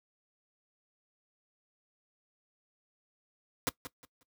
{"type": "noise with echo", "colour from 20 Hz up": "pink", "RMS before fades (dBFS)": -30, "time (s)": [3.67, 3.69], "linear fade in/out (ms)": 0, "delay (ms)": 180, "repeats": 3, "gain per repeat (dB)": -12, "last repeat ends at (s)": 4.23, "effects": ["noise-tail reverb RT60 0.1 s tail -19 dB re dry", "high-pass 80 Hz 12 dB/octave"]}